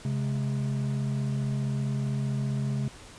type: tone pair together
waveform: triangle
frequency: 134.68 / 210 Hz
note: C#3 / G#3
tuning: -50 / +19 cents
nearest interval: minor sixth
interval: 769 cents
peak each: -25 / -31 dBFS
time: 0.05-2.88 s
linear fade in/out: 2 ms
effects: pink hiss -48 dBFS RMS until 3.18 s + resampled to 22050 Hz